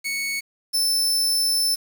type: tone pair in turn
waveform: sawtooth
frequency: 2217 / 5288 Hz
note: C#7 / E8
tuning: 0 / +5 cents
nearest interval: octave + minor third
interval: 1505 cents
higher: second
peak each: -21 / -16 dBFS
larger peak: second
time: 0.04-0.41 / 0.73-1.76 s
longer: second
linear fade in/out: 20 ms
effects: 7-bit